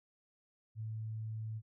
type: tone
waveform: sine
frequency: 110 Hz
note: A2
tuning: in tune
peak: -38 dBFS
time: 0.75-1.62 s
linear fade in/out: 50 ms
effects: none